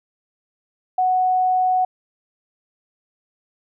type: tone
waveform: sine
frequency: 740 Hz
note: F#5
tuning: in tune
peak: -15 dBFS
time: 0.98-1.85 s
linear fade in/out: 5 ms
effects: none